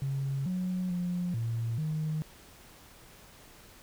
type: tone with pitch steps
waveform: sine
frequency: 136.8 / 183.1 / 177.5 / 115.1 / 155.4 Hz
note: C#3 / F#3 / F3 / A#2 / D#3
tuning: -23 / -18 / +28 / -22 / -2 cents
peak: -28 dBFS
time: 0.02-2.22 s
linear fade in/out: 0 ms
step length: 440 ms
effects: tanh soft clip ceiling -25 dBFS + pink hiss -54 dBFS RMS until 3.82 s